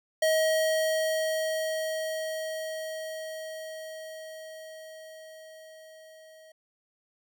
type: tone with level ramp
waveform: square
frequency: 634 Hz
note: D#5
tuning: 32 cents sharp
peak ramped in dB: -22 to -51 dBFS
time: 0.22-6.52 s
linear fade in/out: 5 ms
effects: none